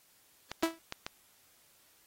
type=clicks; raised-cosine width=0.2 ms; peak=-19 dBFS; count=4; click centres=0.516 / 0.626 / 0.924 / 1.065 s
type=tone with exponential decay; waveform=sawtooth; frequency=328.3 Hz; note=E4; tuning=7 cents flat; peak=-20 dBFS; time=0.63-0.79 s; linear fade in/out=2 ms; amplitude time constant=33 ms
effects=white hiss -65 dBFS RMS until 2.06 s + AAC 48 kbps